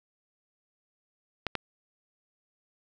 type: clicks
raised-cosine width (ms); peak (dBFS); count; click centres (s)
0.3; -13; 2; 1.467 / 1.553
effects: none